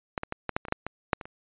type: clicks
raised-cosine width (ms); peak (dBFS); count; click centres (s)
0.5; -13 / -16 / -16 / -13 / -10 / -24 / -21 / -9 / -17 / -6 / -23 / -27; 12; 0.178 / 0.234 / 0.324 / 0.493 / 0.565 / 0.652 / 0.684 / 0.724 / 0.866 / 1.132 / 1.212 / 1.255
effects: resampled to 8000 Hz